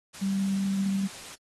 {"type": "tone in noise", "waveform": "sine", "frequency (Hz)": 195, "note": "G3", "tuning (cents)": -9, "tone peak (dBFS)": -24, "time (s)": [0.21, 1.08], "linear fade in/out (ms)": 20, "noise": "white", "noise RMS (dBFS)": -42, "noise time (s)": [0.13, 1.36], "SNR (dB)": 15, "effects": ["low-pass 9000 Hz 12 dB/octave", "AAC 32 kbps"]}